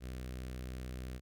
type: tone with notch filter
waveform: sawtooth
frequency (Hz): 63.2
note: B1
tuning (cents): +41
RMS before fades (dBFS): -43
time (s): 0-1.21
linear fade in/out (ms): 50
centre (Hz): 900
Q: 1.4
effects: none